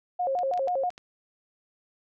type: tone with vibrato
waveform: sine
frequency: 622 Hz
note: D#5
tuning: 1 cent flat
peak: -24 dBFS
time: 0.19-0.9 s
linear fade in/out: 10 ms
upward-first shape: square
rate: 6.2 Hz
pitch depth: 250 cents each way
type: clicks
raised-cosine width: 0.2 ms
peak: -27 dBFS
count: 6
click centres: 0.389 / 0.537 / 0.576 / 0.682 / 0.904 / 0.979 s
effects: none